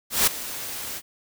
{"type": "noise with ADSR envelope", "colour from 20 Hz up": "white", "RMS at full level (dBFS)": -17, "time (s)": [0.1, 1.02], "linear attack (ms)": 170, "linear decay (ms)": 9, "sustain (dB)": -16, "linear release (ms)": 51, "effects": []}